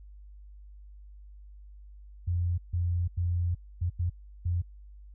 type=tone bursts at uneven times; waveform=sine; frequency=87.31 Hz; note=F2; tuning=in tune; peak=-25 dBFS; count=6; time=2.27-2.58 / 2.73-3.08 / 3.17-3.55 / 3.81-3.9 / 3.99-4.1 / 4.45-4.62 s; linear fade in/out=10 ms; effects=added 50 Hz sine -46 dBFS peak until 5.14 s